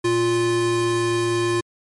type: tone pair together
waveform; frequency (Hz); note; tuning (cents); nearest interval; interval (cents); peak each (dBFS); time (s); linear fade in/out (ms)
square; 116.6 / 349.4; A#2 / F4; +1 / +1; octave + perfect fifth; 1900; -28 / -19; 0.04-1.61; 10
effects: MP3 48 kbps